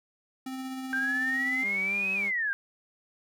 square tone with tremolo, 261.6 Hz, C4, in tune, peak -34 dBFS, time 0.46-1.64 s, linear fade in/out 5 ms, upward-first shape sine, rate 16 Hz, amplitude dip 25%
sine exponential two-way sweep, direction up then down, 1568 to 2576 to 1568 Hz, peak -26 dBFS, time 0.93-2.53 s, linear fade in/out 0 ms, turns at 2.13 s
sawtooth tone with vibrato, 196 Hz, G3, in tune, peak -35 dBFS, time 1.61-2.32 s, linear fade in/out 50 ms, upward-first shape sine, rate 3.6 Hz, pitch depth 43 cents each way
effects none

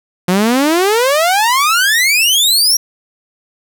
sawtooth exponential sweep, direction up, 174.61 to 5760 Hz, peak -6 dBFS, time 0.28-2.77 s, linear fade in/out 5 ms, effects 8-bit

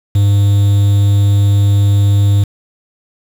triangle tone with quantisation, 100.9 Hz, G#2, 49 cents flat, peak -5 dBFS, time 0.15-2.44 s, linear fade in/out 5 ms, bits 5, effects none

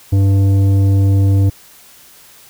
sine tone with tanh clipping, 98 Hz, G2, in tune, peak -10 dBFS, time 0.12-1.5 s, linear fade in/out 10 ms, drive 10 dB, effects white hiss -43 dBFS RMS until 2.49 s

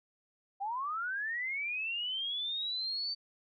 sine linear sweep, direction up, 761 to 4598 Hz, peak -33 dBFS, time 0.6-3.15 s, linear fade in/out 20 ms, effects none

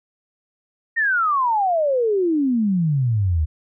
sine exponential sweep, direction down, 1874 to 73.6 Hz, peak -16 dBFS, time 0.96-3.46 s, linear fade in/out 20 ms, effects none

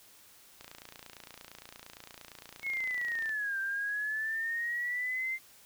click train, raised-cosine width 0.2 ms, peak -29 dBFS, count 78, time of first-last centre 0.61-3.293 s, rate 28.7 Hz
sine linear two-way sweep, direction down then up, 2200 to 1568 to 2096 Hz, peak -31 dBFS, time 2.62-5.39 s, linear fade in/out 50 ms, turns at 3.59 s
effects white hiss -58 dBFS RMS until 5.65 s

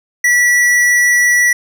sine tone with tanh clipping, 1949 Hz, B6, 23 cents flat, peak -10 dBFS, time 0.24-1.53 s, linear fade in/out 5 ms, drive 15 dB, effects none

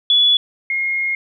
sine tone pair in turn, 3417 / 2145 Hz, G#7 / C7, +49 / +42 cents, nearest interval minor sixth, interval 807 cents, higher first, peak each -10 / -17 dBFS, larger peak first, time 0.1-0.37 / 0.7-1.15 s, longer second, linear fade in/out 2 ms, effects none

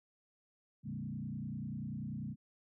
sine tone with frequency modulation, 176.3 Hz, F3, 17 cents sharp, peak -38 dBFS, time 0.83-2.36 s, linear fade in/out 50 ms, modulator 30.2 Hz, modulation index 2.1, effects none

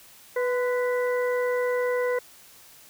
harmonic tone with a mistuned harmonic, 493.9 Hz, B4, in tune, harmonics 1 / 2 / 3 / 4, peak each -23 / -34 / -36 / -34 dBFS, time 0.36-2.19 s, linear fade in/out 5 ms, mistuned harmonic 2, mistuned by +46 cents, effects white hiss -51 dBFS RMS until 2.89 s

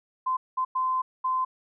sine tone bursts at uneven times, 1032 Hz, C6, 24 cents flat, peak -23 dBFS, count 4, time 0.26-0.37 / 0.57-0.65 / 0.75-1.02 / 1.24-1.45 s, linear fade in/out 10 ms, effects none

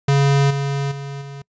square tone with level steps, 139.7 Hz, C#3, 14 cents sharp, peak -13 / -20 / -28 / -32 dBFS, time 0.08-1.42 s, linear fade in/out 5 ms, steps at 0.5 / 0.91 / 1.21 s, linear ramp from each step 10 ms, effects noise-tail reverb RT60 0.1 s tail -26 dB re dry + resampled to 16000 Hz

